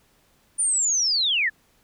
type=linear sweep; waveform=sine; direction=down; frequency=9400 to 1661.2 Hz; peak=-19 dBFS; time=0.58-1.5 s; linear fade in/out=20 ms; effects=pink hiss -62 dBFS RMS until 1.83 s